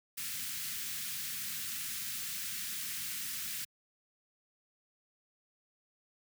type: band-stop noise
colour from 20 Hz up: white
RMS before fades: -39 dBFS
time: 0.17-3.65 s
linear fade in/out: 10 ms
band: 220 to 1500 Hz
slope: 24 dB/octave
effects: high-pass 100 Hz 12 dB/octave